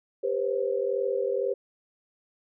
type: tone cluster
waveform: sine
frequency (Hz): 396.7 / 490 / 532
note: G4 / B4 / C5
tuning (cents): +21 / -14 / +29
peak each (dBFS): -29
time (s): 0.23-1.54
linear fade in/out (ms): 10
effects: none